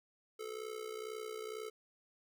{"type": "tone with amplitude modulation", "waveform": "square", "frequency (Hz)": 435, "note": "A4", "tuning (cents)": -20, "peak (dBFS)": -39, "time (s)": [0.39, 1.7], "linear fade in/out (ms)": 10, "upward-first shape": "sine", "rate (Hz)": 62.1, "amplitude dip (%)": 75, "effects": []}